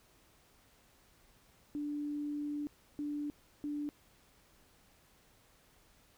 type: tone bursts at uneven times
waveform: sine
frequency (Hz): 293.4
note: D4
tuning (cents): -2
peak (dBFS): -35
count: 3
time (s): 1.75-2.67 / 2.99-3.3 / 3.64-3.89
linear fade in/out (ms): 0
effects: pink hiss -66 dBFS RMS until 6.17 s